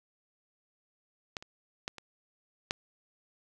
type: clicks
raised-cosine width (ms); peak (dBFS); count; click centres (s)
0.2; -18 / -29 / -17 / -27 / -12; 5; 1.368 / 1.425 / 1.879 / 1.983 / 2.709
effects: none